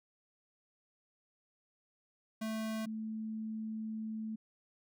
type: tone pair in turn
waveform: square / sine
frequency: 220 / 219.2 Hz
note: A3 / A3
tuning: 0 / -6 cents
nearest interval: unison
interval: 6 cents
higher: first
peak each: -36 / -37 dBFS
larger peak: first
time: 2.41-2.86 / 2.86-4.36 s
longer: second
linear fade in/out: 10 ms
effects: none